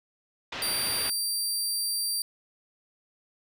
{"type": "low-pass noise", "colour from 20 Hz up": "white", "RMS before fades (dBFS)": -36, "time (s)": [0.52, 1.1], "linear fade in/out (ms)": 5, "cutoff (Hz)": 3900, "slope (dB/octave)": 24}
{"type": "tone", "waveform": "20% pulse", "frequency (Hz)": 4700, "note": "D8", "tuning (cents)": 1, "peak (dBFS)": -21, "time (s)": [0.62, 2.22], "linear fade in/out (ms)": 2}
{"effects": []}